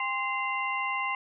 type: tone cluster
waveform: sine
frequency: 803 / 1047 / 2073 / 2766 Hz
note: G5 / C6 / C7 / F7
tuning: +41 / +1 / -17 / -17 cents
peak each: -36 / -31 / -32 / -36 dBFS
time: 0-1.15 s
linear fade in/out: 2 ms
effects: none